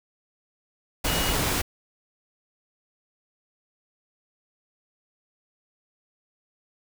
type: tone in noise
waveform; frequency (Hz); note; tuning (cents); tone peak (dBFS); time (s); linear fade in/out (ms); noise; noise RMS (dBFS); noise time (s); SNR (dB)
sine; 2898; F#7; -37; -31; 1.07-1.33; 10; pink; -25; 1.04-1.62; -9
effects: none